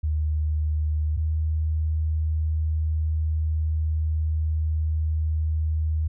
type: tone pair in turn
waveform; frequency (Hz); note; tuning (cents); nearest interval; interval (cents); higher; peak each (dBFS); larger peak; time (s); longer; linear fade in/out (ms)
sine; 76.6 / 78.3; D#2 / D#2; -27 / +11; unison; 38; second; -21; neither; 0.03-1.17 / 1.17-6.08; second; 10
effects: none